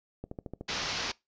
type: click train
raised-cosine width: 2 ms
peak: -25 dBFS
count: 6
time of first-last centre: 0.24-0.61 s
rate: 13.5 Hz
type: low-pass noise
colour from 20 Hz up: white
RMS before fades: -34 dBFS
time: 0.68-1.12 s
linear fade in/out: 10 ms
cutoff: 5900 Hz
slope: 48 dB/octave
effects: noise-tail reverb RT60 0.2 s tail -22 dB re dry + resampled to 16000 Hz